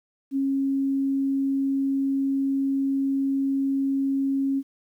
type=tone; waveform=sine; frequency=272.7 Hz; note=C#4; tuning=28 cents flat; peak=-21 dBFS; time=0.31-4.63 s; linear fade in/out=50 ms; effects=10-bit